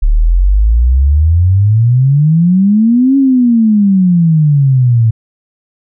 sine exponential two-way sweep, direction up then down, 35.32 to 277.2 to 110.3 Hz, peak -5 dBFS, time 0.02-5.11 s, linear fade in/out 10 ms, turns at 3.17 s, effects none

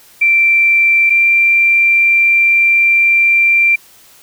sine tone pair in turn, 2349 / 2362 Hz, D7 / D7, 0 / +9 cents, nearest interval unison, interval 9 cents, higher second, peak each -7 dBFS, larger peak neither, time 0.21-1.1 / 1.1-3.76 s, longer second, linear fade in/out 10 ms, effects white hiss -44 dBFS RMS until 4.22 s

